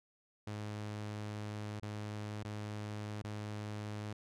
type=tone with dropouts; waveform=sawtooth; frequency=105.2 Hz; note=G#2; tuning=23 cents sharp; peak=-36 dBFS; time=0.47-4.13 s; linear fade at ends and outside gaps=5 ms; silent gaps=1.798-1.825 / 2.433-2.448 / 3.221-3.241 s; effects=low-pass 8000 Hz 12 dB/octave